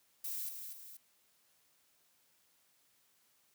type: noise with echo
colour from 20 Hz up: violet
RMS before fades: -40 dBFS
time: 0.24-0.49 s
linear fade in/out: 5 ms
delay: 240 ms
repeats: 2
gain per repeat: -6 dB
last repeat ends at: 0.97 s
effects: white hiss -72 dBFS RMS until 3.54 s + high-pass 80 Hz 12 dB/octave